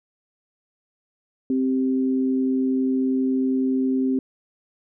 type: tone pair together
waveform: sine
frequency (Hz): 261.6 / 391.3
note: C4 / G4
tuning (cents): 0 / -3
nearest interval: perfect fifth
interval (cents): 697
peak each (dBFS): -19 / -28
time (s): 1.5-4.19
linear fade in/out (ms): 2
effects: none